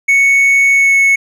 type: tone with pitch glide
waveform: triangle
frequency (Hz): 2217 to 2203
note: C#7 to C#7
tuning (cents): 0 to -11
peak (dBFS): -5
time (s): 0.08-1.16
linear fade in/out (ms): 10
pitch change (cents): -11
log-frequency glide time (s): 0.72-0.95
effects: none